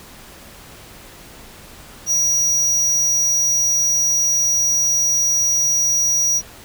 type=tone; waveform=square; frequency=5780 Hz; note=F#8; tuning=41 cents flat; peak=-15 dBFS; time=2.06-6.42 s; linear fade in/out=50 ms; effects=pink hiss -41 dBFS RMS until 6.64 s